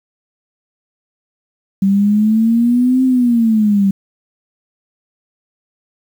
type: exponential two-way sweep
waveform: sine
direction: up then down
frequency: 192.8 to 261.6 to 192.8 Hz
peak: -9 dBFS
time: 1.82-3.91 s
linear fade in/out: 5 ms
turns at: 3.04 s
effects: 7-bit